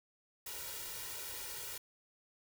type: noise with comb filter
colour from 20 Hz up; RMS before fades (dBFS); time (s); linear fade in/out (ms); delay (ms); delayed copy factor
white; -44; 0.46-1.78; 5; 2.1; +0.9
effects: none